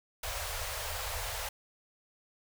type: band-stop noise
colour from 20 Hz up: pink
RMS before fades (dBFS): -37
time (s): 0.23-1.49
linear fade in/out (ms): 5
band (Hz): 100 to 490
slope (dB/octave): 48
effects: none